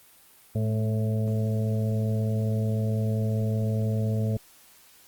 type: harmonic tone with a mistuned harmonic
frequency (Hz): 110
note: A2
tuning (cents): 0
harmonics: 1 / 2 / 4 / 5 / 6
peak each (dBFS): -24 / -30 / -36 / -38 / -40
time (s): 0.55-4.37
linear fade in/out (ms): 5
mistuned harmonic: 2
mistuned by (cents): -37
effects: white hiss -55 dBFS RMS until 5.07 s + Opus 32 kbps